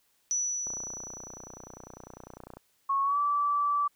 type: tone with exponential decay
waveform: sine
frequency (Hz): 5920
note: F#8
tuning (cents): 0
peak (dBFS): -25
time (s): 0.31-2.38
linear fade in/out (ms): 0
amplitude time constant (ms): 450
type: click train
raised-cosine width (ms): 1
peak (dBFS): -30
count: 58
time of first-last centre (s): 0.67-2.57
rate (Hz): 30
type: tone with pitch glide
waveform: sine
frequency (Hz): 1100 to 1158.7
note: C#6 to D6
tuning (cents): -14 to -24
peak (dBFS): -24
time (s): 2.89-3.88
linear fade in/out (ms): 10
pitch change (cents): +90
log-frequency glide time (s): 3.03-3.18
effects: white hiss -70 dBFS RMS until 3.95 s